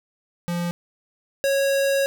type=tone pair in turn; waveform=square; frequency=173.4 / 550.5 Hz; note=F3 / C#5; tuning=-12 / -12 cents; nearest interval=octave + minor sixth; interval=2000 cents; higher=second; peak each=-24 / -19 dBFS; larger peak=second; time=0.48-0.71 / 1.44-2.06 s; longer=second; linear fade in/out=0 ms; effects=none